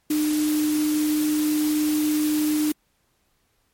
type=tone in noise; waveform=sine; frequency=303.1 Hz; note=D#4; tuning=45 cents flat; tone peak=-19 dBFS; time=0.1-2.72 s; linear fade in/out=5 ms; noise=white; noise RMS=-32 dBFS; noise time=0.1-2.72 s; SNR=+10 dB; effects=pink hiss -68 dBFS RMS until 3.73 s + MP3 64 kbps